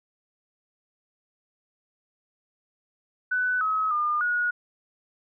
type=tone with pitch steps; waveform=sine; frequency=1496 / 1279 / 1209 / 1451 Hz; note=F#6 / D#6 / D6 / F#6; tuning=+19 / +47 / +50 / -34 cents; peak=-22 dBFS; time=3.31-4.51 s; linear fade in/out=10 ms; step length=300 ms; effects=none